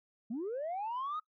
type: linear sweep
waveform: sine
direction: up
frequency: 207 to 1279 Hz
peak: -33 dBFS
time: 0.3-1.2 s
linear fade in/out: 10 ms
effects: noise-tail reverb RT60 0.1 s tail -22 dB re dry + tanh soft clip ceiling -32 dBFS